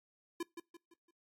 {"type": "tone with echo", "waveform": "square", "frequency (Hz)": 340, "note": "F4", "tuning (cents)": -46, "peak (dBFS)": -36, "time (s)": [0.4, 0.43], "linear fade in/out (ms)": 5, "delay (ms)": 170, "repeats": 4, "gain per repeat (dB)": -8, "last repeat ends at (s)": 1.11, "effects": ["noise-tail reverb RT60 0.2 s tail -22 dB re dry", "AAC 64 kbps"]}